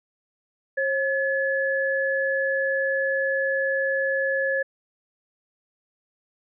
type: tone pair together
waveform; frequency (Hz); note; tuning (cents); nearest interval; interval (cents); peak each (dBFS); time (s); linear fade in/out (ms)
sine; 539 / 1709.9; C#5 / A6; -49 / -50; octave + minor sixth; 1999; -24; 0.77-4.63; 10
effects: none